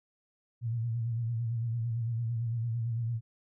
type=tone with vibrato; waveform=sine; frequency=116 Hz; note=A#2; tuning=8 cents flat; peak=-29 dBFS; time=0.61-3.21 s; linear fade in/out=50 ms; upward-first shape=sine; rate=8.9 Hz; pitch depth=63 cents each way; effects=none